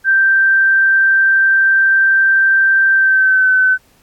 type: tone with pitch glide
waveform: sine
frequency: 1568 to 1519.8 Hz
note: G6 to F#6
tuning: 0 to +46 cents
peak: -8 dBFS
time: 0.04-3.78 s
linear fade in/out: 50 ms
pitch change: -54 cents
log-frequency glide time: 2.93-3.49 s
effects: pink hiss -53 dBFS RMS until 4.02 s + AAC 64 kbps